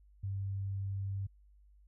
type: tone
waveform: sine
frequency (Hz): 98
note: G2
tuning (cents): 0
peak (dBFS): -34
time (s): 0.23-1.27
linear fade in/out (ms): 10
effects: added 50 Hz sine -59 dBFS peak until 1.87 s